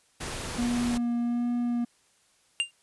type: noise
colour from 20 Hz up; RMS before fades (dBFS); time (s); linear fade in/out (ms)
pink; -35; 0.2-0.98; 10
type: tone with vibrato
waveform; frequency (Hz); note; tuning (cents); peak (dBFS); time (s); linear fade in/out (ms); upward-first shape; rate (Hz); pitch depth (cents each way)
triangle; 239.3; A#3; +46; -23; 0.58-1.85; 10; sine; 1.3; 13
type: tone with exponential decay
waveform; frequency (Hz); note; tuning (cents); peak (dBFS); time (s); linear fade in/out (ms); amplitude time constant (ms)
square; 2794; F7; 0; -20; 2.6-2.71; 0; 23
effects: white hiss -65 dBFS RMS until 2.82 s + resampled to 24000 Hz